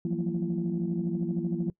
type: tone cluster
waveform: sine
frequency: 167.6 / 180.4 / 193.9 / 231.2 / 339.2 Hz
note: E3 / F#3 / G3 / A#3 / E4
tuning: +29 / -44 / -19 / -14 / +50 cents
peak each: -31 / -30 / -39 / -35 / -33 dBFS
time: 0.05-1.7 s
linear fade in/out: 2 ms
effects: noise-tail reverb RT60 0.1 s tail -24 dB re dry + tanh soft clip ceiling -19 dBFS